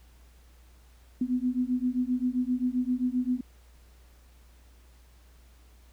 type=beating tone pair; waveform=sine; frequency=246.9 / 254.5 Hz; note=B3 / C4; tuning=0 / -48 cents; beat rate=7.6 Hz; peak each=-28 dBFS; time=1.21-3.41 s; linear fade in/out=5 ms; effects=added 60 Hz sine -53 dBFS peak until 5.92 s + pink hiss -63 dBFS RMS until 5.92 s